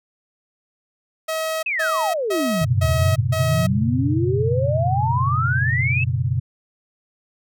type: tone bursts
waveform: sawtooth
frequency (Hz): 639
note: D#5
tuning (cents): +46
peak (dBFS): -18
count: 5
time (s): 1.28-3.67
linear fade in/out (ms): 10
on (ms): 350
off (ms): 160
type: exponential two-way sweep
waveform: sine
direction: down then up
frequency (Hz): 2669 to 75.2 to 2669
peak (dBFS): -20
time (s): 1.66-6.04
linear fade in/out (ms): 5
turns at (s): 2.88
type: chord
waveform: sine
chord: F# suspended fourth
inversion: none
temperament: equal with one note detuned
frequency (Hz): 92.5 / 121.35 / 138.59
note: F#2 / B2 / C#3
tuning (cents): 0 / -30 / 0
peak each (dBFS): -24 / -21 / -24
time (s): 2.61-6.4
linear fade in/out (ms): 10
effects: none